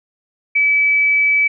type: tone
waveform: sine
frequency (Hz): 2296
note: D7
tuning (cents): -40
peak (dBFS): -11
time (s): 0.55-1.48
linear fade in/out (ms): 10
effects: none